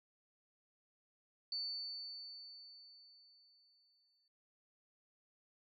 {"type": "tone with exponential decay", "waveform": "sine", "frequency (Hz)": 4500, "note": "C#8", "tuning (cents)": 25, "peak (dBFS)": -37, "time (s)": [1.52, 4.28], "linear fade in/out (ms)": 2, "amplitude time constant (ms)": 600, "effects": []}